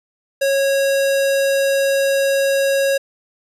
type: tone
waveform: square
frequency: 549 Hz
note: C#5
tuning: 17 cents flat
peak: -15 dBFS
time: 0.41-2.98 s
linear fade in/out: 10 ms
effects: resampled to 32000 Hz